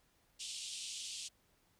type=band-pass noise; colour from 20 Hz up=pink; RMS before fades=-45 dBFS; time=0.39-1.29 s; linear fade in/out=20 ms; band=2800 to 9100 Hz; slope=48 dB/octave; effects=pink hiss -73 dBFS RMS until 1.79 s